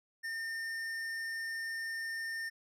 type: tone with tanh clipping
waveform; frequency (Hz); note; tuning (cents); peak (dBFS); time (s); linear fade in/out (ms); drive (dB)
sine; 1813; A#6; -49; -38; 0.23-2.5; 20; 13
effects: none